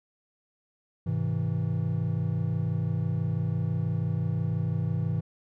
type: chord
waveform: triangle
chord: Ab augmented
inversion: none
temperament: just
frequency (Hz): 103.83 / 129.78 / 162.23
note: Ab2 / C3 / E3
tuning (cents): 0 / -14 / -27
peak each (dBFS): -28 / -29 / -27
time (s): 1.06-5.21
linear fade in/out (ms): 10
effects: none